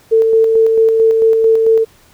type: tone with tremolo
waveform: sine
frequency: 447.8 Hz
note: A4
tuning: 30 cents sharp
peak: -6 dBFS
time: 0.11-1.85 s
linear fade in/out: 20 ms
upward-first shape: square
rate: 4.5 Hz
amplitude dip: 30%
effects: pink hiss -48 dBFS RMS until 2.13 s